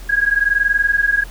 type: tone pair together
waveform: sine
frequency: 1635 / 1655.9 Hz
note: G#6 / G#6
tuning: -28 / -6 cents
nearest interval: unison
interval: 22 cents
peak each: -16 dBFS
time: 0.09-1.24 s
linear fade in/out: 10 ms
effects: added 43 Hz sine -31 dBFS peak until 1.3 s + pink hiss -41 dBFS RMS until 1.3 s